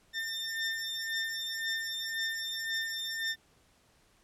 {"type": "beating tone pair", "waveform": "20% pulse", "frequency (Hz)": [1802, 1803.9], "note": ["A6", "A6"], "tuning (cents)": [41, 43], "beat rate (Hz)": 1.9, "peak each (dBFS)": [-32, -30], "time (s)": [0.13, 3.36], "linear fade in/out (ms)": 50, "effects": ["pink hiss -66 dBFS RMS until 4.23 s", "low-pass 11000 Hz 12 dB/octave"]}